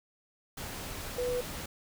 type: tone in noise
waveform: sine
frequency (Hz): 493.9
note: B4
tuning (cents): 0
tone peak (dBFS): -29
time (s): 1.18-1.41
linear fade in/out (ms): 5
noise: pink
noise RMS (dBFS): -40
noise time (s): 0.57-1.66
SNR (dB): +8
effects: none